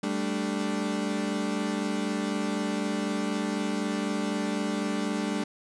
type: chord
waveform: 35% pulse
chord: G suspended second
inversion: none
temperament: equal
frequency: 196 / 220 / 293.7 Hz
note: G3 / A3 / D4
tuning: 0 / 0 / 0 cents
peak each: -30 dBFS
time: 0.03-5.44 s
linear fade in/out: 5 ms
effects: resampled to 22050 Hz